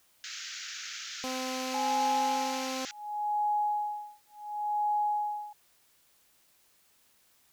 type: band-pass noise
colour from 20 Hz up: white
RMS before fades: -41 dBFS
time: 0.24-2.91 s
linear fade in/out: 0 ms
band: 1300 to 6900 Hz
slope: 96 dB/octave
type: tone with pitch glide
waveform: 15% pulse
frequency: 258.2 to 261.4 Hz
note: C4 to C4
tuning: -23 to -1 cents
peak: -27 dBFS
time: 1.24-2.85 s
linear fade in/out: 0 ms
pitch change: +22 cents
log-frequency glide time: 1.61-2.38 s
type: tone with tremolo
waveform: sine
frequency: 836 Hz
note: G#5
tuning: 11 cents sharp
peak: -25 dBFS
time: 1.74-5.53 s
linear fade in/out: 5 ms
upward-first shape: sine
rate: 0.7 Hz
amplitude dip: 100%
effects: white hiss -66 dBFS RMS until 7.52 s